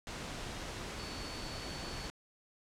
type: tone in noise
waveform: sine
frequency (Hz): 4455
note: C#8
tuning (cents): +8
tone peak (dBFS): -48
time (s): 0.99-2.07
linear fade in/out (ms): 0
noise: pink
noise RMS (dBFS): -42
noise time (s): 0.07-2.1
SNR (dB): -9
effects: low-pass 7000 Hz 12 dB/octave